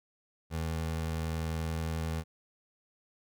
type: tone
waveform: 25% pulse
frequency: 80.8 Hz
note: E2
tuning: 34 cents flat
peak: -28 dBFS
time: 0.5-2.24 s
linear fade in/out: 50 ms
effects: none